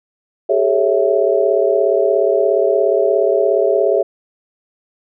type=chord; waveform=sine; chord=A dominant seventh; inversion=third; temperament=equal with one note detuned; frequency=392 / 429 / 554.4 / 659.3 Hz; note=G4 / A4 / C#5 / E5; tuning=0 / -44 / 0 / 0 cents; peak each=-17 dBFS; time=0.49-4.03 s; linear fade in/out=10 ms; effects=none